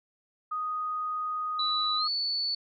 sine tone, 1244.5 Hz, D#6, in tune, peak -29 dBFS, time 0.51-2.08 s, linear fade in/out 10 ms
sine tone with pitch glide, 3951 to 4461 Hz, B7 to C#8, 0 to +10 cents, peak -27 dBFS, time 1.59-2.55 s, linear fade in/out 5 ms, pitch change +210 cents, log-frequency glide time 1.97-2.09 s
effects none

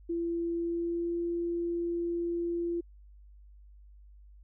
sine tone with pitch glide, 338.5 to 342.2 Hz, E4 to F4, +46 to -35 cents, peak -29 dBFS, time 0.09-2.81 s, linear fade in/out 10 ms, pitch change +19 cents, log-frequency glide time 0.56-1.18 s, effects added 50 Hz sine -51 dBFS peak until 4.43 s

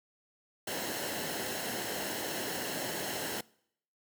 pink noise with comb filter, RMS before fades -36 dBFS, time 0.67-3.41 s, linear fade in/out 5 ms, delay 0.84 ms, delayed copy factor -0.55, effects noise-tail reverb RT60 0.7 s tail -24 dB re dry + high-pass 150 Hz 12 dB/octave

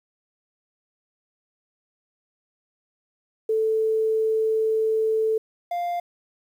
sine / triangle tone pair in turn, 440.3 / 698.9 Hz, A4 / F5, +1 / +1 cents, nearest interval minor sixth, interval 800 cents, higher second, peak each -19 / -22 dBFS, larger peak first, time 3.49-5.38 / 5.71-6 s, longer first, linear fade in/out 5 ms, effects 9-bit

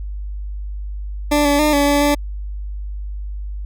20% pulse tone with pitch steps, 293.9 / 287 / 301.6 / 285.6 / 287.4 / 290.2 Hz, D4 / D4 / D4 / D4 / D4 / D4, +1 / -40 / +46 / -48 / -37 / -21 cents, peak -8 dBFS, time 1.31-2.15 s, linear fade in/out 10 ms, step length 140 ms, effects added 50 Hz sine -24 dBFS peak until 3.65 s

